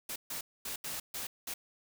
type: noise bursts at uneven times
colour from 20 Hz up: white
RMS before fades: -39 dBFS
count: 6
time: 0.09-0.16 / 0.3-0.41 / 0.65-0.76 / 0.84-1 / 1.14-1.27 / 1.47-1.54 s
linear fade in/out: 5 ms
effects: none